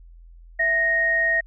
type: tone pair together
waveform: sine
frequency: 659.3 / 1864.7 Hz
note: E5 / A#6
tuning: 0 / 0 cents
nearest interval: octave + tritone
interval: 1800 cents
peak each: -27 / -18 dBFS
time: 0.59-1.41 s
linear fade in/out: 10 ms
effects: added 42 Hz sine -43 dBFS peak until 1.46 s